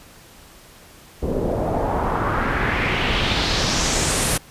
pink noise with low-pass filter sweep, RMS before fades -21 dBFS, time 1.22-4.38 s, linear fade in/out 10 ms, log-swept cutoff 420 to 11000 Hz, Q 2.3, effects pink hiss -46 dBFS RMS until 4.5 s + resampled to 32000 Hz

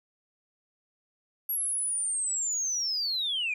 sine linear sweep, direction down, 11560 to 2359 Hz, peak -26 dBFS, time 1.49-3.54 s, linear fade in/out 5 ms, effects tanh soft clip ceiling -23 dBFS

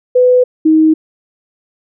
sine tone pair in turn, 500 / 315 Hz, B4 / D#4, +21 / +21 cents, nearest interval minor sixth, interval 800 cents, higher first, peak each -5 dBFS, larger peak neither, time 0.15-0.44 / 0.65-0.94 s, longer neither, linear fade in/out 10 ms, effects none

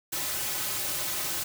white noise with comb filter, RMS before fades -31 dBFS, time 0.12-1.44 s, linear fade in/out 10 ms, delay 4.3 ms, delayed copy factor -0.7, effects none

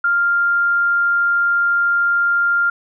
sine tone, 1396.9 Hz, F6, in tune, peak -13 dBFS, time 0.04-2.7 s, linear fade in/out 5 ms, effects none

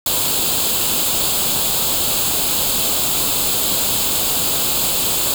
white noise with comb filter, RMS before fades -18 dBFS, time 0.06-5.34 s, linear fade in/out 2 ms, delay 0.26 ms, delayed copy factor +0.7, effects none

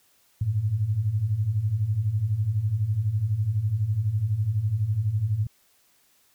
sine beating tone pair, 98 / 110 Hz, G2 / A2, 0 / 0 cents, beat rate 12 Hz, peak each -28 / -23 dBFS, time 0.41-5.47 s, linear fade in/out 5 ms, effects white hiss -63 dBFS RMS until 6.34 s

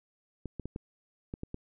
clicks, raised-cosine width 3 ms, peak -24 dBFS, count 7, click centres 0.457 / 0.597 / 0.656 / 0.761 / 1.339 / 1.434 / 1.544 s, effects none

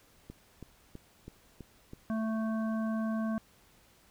click train, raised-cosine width 3 ms, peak -31 dBFS, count 6, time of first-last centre 0.3-1.934 s, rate 3.06 Hz
harmonic tone, 221.1 Hz, A3, 9 cents sharp, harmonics 1 / 3 / 5 / 7, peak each -30 / -40 / -44 / -47 dBFS, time 2.1-3.38 s, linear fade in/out 0 ms
effects pink hiss -63 dBFS RMS until 4.1 s

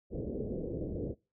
white low-pass noise, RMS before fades -37 dBFS, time 0.1-1.15 s, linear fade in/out 50 ms, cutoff 510 Hz, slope 48 dB/octave, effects noise-tail reverb RT60 0.3 s tail -24 dB re dry

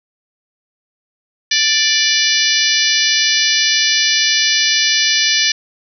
harmonic tone with a mistuned harmonic, 587.3 Hz, D5, in tune, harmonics 3 / 4 / 5 / 6 / 7 / 8 / 9 / 10, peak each -20 / -20 / -20 / -20 / -20 / -20 / -20 / -20 dBFS, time 1.51-5.52 s, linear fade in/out 5 ms, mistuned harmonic 9, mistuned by -21 cents, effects none

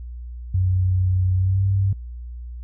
sine tone with pitch glide, 92.5 to 97.55 Hz, F#2 to G2, 0 to -8 cents, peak -16 dBFS, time 0.54-1.93 s, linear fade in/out 5 ms, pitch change +92 cents, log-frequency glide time 1.35-1.65 s, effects added 60 Hz sine -31 dBFS peak until 2.63 s

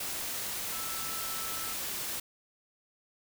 sine tone in noise, 1318.5 Hz, E6, in tune, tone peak -43 dBFS, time 0.72-1.73 s, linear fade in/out 5 ms, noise white, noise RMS -36 dBFS, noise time 0-2.2 s, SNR -10 dB, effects none

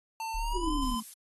square tone with pitch glide, 896 to 1023.3 Hz, A5 to C6, +31 to -39 cents, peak -34 dBFS, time 0.2-1 s, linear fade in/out 2 ms, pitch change +230 cents, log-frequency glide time 0.36-0.72 s
sine tone, 36.71 Hz, D1, in tune, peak -31 dBFS, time 0.34-0.95 s, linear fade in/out 10 ms
sine exponential sweep, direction down, 379.1 to 213.9 Hz, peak -31 dBFS, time 0.53-1.03 s, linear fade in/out 50 ms
violet noise, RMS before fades -42 dBFS, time 0.82-1.14 s, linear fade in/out 5 ms
effects AAC 32 kbps

